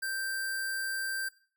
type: tone with sample-and-hold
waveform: sine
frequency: 1568 Hz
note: G6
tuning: in tune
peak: -31 dBFS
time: 0.02-1.29 s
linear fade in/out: 10 ms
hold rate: 6300 Hz
effects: noise-tail reverb RT60 0.4 s tail -17 dB re dry